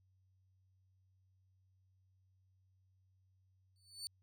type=tone with exponential growth; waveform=30% pulse; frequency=4496 Hz; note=C#8; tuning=24 cents sharp; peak=-36 dBFS; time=3.76-4.07 s; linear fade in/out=0 ms; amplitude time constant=67 ms; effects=added 94 Hz sine -70 dBFS peak until 4.22 s